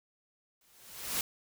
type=noise with exponential growth; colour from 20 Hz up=white; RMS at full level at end=-30 dBFS; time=0.61-1.21 s; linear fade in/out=2 ms; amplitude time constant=130 ms; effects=none